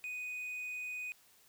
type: tone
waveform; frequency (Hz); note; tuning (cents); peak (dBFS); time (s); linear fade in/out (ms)
triangle; 2489; D#7; 0; -37; 0.04-1.12; 0
effects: white hiss -65 dBFS RMS until 1.48 s